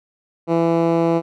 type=tone with band-pass filter; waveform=10% pulse; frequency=166.8 Hz; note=E3; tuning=21 cents sharp; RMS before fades=-17 dBFS; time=0.47-1.22 s; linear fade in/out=50 ms; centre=340 Hz; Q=0.87; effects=none